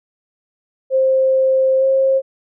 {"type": "tone with pitch glide", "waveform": "sine", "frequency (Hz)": [527, 534.4], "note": ["C5", "C5"], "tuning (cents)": [12, 36], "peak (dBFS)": -11, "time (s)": [0.9, 2.22], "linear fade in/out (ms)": 50, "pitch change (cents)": 24, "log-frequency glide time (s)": [1.79, 1.84], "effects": []}